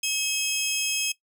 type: tone pair together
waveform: 20% pulse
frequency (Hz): 2565 / 3231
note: E7 / G#7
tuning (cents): -48 / -48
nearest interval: major third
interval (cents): 400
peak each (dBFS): -23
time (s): 0.03-1.12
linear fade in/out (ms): 5
effects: noise-tail reverb RT60 0.1 s tail -17 dB re dry